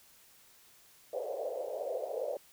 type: band-pass noise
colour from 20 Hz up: white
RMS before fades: -37 dBFS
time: 1.13-2.37 s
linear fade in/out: 2 ms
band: 470 to 630 Hz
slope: 48 dB/octave
effects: white hiss -61 dBFS RMS until 2.52 s